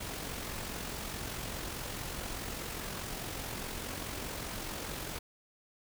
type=noise with amplitude modulation; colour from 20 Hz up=pink; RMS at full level=-38 dBFS; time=0-5.19 s; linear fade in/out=10 ms; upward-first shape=sine; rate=44.8 Hz; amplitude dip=40%; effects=none